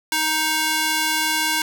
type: tone with high-pass filter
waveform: square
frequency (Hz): 312.7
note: D#4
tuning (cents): +9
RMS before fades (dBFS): -21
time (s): 0.12-1.62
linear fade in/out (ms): 2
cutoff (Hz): 1200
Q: 0.58
effects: none